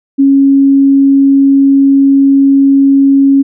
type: tone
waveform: sine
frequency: 275 Hz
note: C#4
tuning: 14 cents flat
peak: -3 dBFS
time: 0.18-3.43 s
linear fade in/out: 20 ms
effects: none